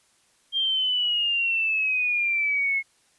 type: exponential sweep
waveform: sine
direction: down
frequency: 3209 to 2167 Hz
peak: -21 dBFS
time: 0.52-2.83 s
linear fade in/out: 50 ms
effects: white hiss -63 dBFS RMS until 3.18 s + resampled to 24000 Hz